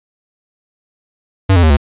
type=tone with pitch steps; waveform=square; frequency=96.1 / 87.11 / 78.96 / 71.58 Hz; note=G2 / F2 / D#2 / D2; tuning=-34 / -4 / +26 / -44 cents; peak=-7 dBFS; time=1.49-1.77 s; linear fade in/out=10 ms; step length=70 ms; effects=resampled to 8000 Hz + 8-bit